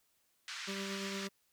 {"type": "band-pass noise", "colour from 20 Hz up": "pink", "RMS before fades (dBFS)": -44, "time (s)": [0.48, 1.27], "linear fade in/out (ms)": 0, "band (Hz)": [1400, 6400], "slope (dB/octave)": 24}
{"type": "tone with tremolo", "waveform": "25% pulse", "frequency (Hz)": 196, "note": "G3", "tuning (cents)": 0, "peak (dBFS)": -35, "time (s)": [0.67, 1.29], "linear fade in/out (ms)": 20, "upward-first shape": "sine", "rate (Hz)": 8.7, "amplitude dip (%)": 25}
{"effects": ["white hiss -75 dBFS RMS until 1.52 s"]}